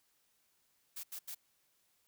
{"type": "noise bursts", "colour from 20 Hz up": "blue", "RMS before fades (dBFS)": -44, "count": 3, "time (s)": [0.96, 1.349], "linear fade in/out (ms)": 10, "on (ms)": 75, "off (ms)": 82, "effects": ["white hiss -75 dBFS RMS until 2.07 s"]}